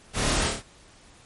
pink noise with echo, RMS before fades -26 dBFS, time 0.13-0.52 s, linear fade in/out 50 ms, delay 28 ms, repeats 4, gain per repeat -3 dB, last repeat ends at 0.632 s, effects pink hiss -53 dBFS RMS until 1.25 s + MP3 48 kbps

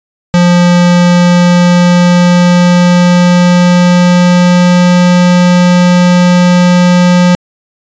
square tone with pitch glide, 175.9 to 178.05 Hz, F3 to F3, +13 to +34 cents, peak -4 dBFS, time 0.34-7.35 s, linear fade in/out 0 ms, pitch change +21 cents, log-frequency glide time 0.8-4.97 s, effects resampled to 16000 Hz

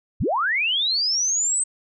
sine linear sweep, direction up, 32.7 to 8300 Hz, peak -19 dBFS, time 0.2-1.64 s, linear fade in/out 10 ms, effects none

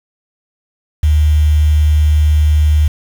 sine tone with quantisation, 75.8 Hz, D#2, 45 cents flat, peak -7 dBFS, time 1.03-2.88 s, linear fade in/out 5 ms, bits 5, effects none

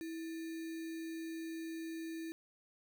sine tone with sample-and-hold, 326.1 Hz, E4, 19 cents flat, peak -40 dBFS, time 0.01-2.32 s, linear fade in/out 0 ms, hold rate 2100 Hz, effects none

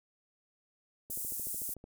pink high-pass noise, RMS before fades -38 dBFS, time 1.1-1.74 s, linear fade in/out 5 ms, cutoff 8700 Hz, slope 24 dB/octave
click train, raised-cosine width 2 ms, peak -36 dBFS, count 11, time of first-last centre 1.1-1.841 s, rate 13.5 Hz
effects none

